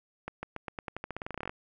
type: accelerating click train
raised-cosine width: 0.5 ms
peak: -21 dBFS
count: 20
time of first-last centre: 0.28-1.495 s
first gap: 150 ms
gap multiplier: 0.89
effects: none